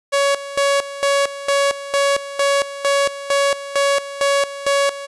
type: tone with tremolo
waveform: sawtooth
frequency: 560 Hz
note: C#5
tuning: 18 cents sharp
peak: -10 dBFS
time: 0.12-5.07 s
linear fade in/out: 20 ms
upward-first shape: square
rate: 2.2 Hz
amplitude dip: 80%
effects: resampled to 24000 Hz